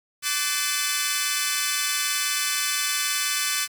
10% pulse tone cluster, 1163 / 1510 / 1754 / 2060 / 2588 Hz, D6 / F#6 / A6 / C7 / E7, -17 / +35 / -6 / -28 / -32 cents, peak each -21 dBFS, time 0.22-3.68 s, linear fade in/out 50 ms, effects 8-bit

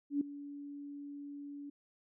sine tone with ADSR envelope, 286 Hz, D4, 46 cents flat, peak -27 dBFS, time 0.1-1.7 s, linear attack 110 ms, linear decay 4 ms, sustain -16 dB, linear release 7 ms, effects none

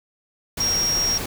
sine tone in noise, 5600 Hz, F8, 4 cents sharp, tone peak -19 dBFS, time 0.6-1.18 s, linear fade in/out 5 ms, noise pink, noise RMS -29 dBFS, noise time 0.57-1.26 s, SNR +7 dB, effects none

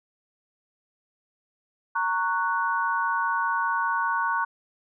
sine chord, F# major, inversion first, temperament just, 925 / 1110 / 1480 Hz, A#5 / C#6 / F#6, -14 / +2 / 0 cents, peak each -27 dBFS, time 1.95-4.45 s, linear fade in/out 10 ms, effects none

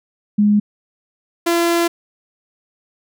sine / sawtooth tone pair in turn, 207.7 / 340.3 Hz, G#3 / F4, 0 / -45 cents, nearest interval major sixth, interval 855 cents, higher second, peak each -10 dBFS, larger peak neither, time 0.38-0.6 / 1.46-1.88 s, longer second, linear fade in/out 10 ms, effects none

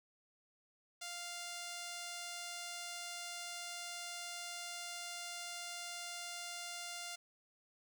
5% pulse tone, 698.5 Hz, F5, in tune, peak -32 dBFS, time 1.01-7.16 s, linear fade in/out 10 ms, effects none

